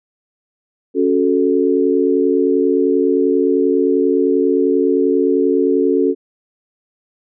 sine chord, F# minor, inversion second, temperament equal, 277.2 / 370 / 440 Hz, C#4 / F#4 / A4, 0 / 0 / 0 cents, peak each -16 dBFS, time 0.94-6.15 s, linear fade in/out 50 ms, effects none

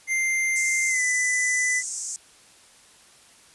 square tone with pitch glide, 2093 to 1999.6 Hz, C7 to B6, 0 to +21 cents, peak -22 dBFS, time 0.07-1.83 s, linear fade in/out 50 ms, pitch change -79 cents, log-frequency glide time 0.88-1.01 s
white band-pass noise, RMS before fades -32 dBFS, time 0.56-2.16 s, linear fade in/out 0 ms, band 6100 to 8200 Hz, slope 48 dB/octave
effects white hiss -53 dBFS RMS until 3.54 s + resampled to 24000 Hz

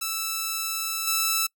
5% pulse tone with level steps, 1318.5 Hz, E6, in tune, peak -15 / -10 dBFS, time 0.01-1.47 s, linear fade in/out 10 ms, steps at 1.07 s, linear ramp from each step 5 ms, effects noise-tail reverb RT60 0.1 s tail -26 dB re dry

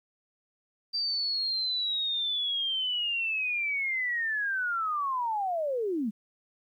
sine linear sweep, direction down, 4699 to 196 Hz, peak -27 dBFS, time 0.93-6.11 s, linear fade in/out 20 ms, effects 11-bit

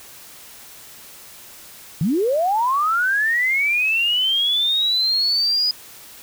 sine linear sweep, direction up, 138.59 to 4978 Hz, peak -16 dBFS, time 2.01-5.71 s, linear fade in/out 2 ms, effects white hiss -42 dBFS RMS until 6.22 s

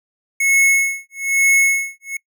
square tone with tremolo, 2188 Hz, C#7, 23 cents flat, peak -11 dBFS, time 0.4-2.17 s, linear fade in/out 5 ms, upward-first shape sine, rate 1.1 Hz, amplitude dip 100%, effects noise-tail reverb RT60 0.1 s tail -24 dB re dry

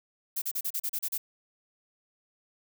violet noise bursts, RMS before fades -31 dBFS, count 9, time 0.36-1.18 s, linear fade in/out 10 ms, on 60 ms, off 35 ms, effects none

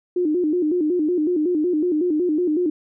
sine tone with vibrato, 330.1 Hz, E4, 2 cents sharp, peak -17 dBFS, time 0.16-2.7 s, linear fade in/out 5 ms, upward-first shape square, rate 5.4 Hz, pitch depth 140 cents each way, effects none

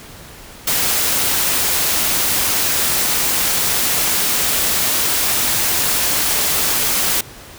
white noise, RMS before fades -17 dBFS, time 0.67-7.21 s, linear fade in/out 5 ms, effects pink hiss -38 dBFS RMS until 7.58 s

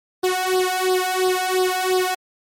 sawtooth tone with flanger, 370 Hz, F#4, in tune, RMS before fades -20 dBFS, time 0.23-2.15 s, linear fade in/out 10 ms, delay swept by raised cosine 0.21 to 1.51 ms, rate 2.9 Hz, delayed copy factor +0.9, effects MP3 64 kbps

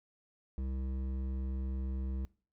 sine tone with hard clipping, 65.5 Hz, C2, 2 cents sharp, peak -36 dBFS, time 0.58-2.25 s, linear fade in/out 0 ms, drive 11 dB, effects noise-tail reverb RT60 0.4 s tail -22 dB re dry

